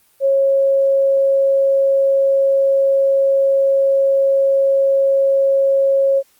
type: tone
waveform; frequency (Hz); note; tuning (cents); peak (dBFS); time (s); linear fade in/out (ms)
sine; 546; C#5; -26; -11; 0.2-6.23; 50
effects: white hiss -56 dBFS RMS until 6.39 s + Opus 32 kbps